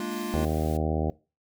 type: chord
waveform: square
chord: Bb dominant seventh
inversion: third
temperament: equal with one note detuned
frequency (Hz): 209.5 / 233.1 / 293.7 / 349.2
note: Ab3 / Bb3 / D4 / F4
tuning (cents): +15 / 0 / 0 / 0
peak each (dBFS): -36 / -36 / -39 / -35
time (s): 0-0.45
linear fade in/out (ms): 2
type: noise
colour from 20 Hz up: white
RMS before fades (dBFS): -47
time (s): 0.11-0.77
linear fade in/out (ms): 2
type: harmonic tone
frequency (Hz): 78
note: D#2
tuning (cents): +5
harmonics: 1 / 2 / 3 / 4 / 5 / 6 / 7 / 8 / 9 / 10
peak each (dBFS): -28 / -31 / -33 / -34 / -35 / -36 / -36 / -37 / -38 / -38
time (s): 0.34-1.1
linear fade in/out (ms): 0
effects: noise-tail reverb RT60 0.3 s tail -21 dB re dry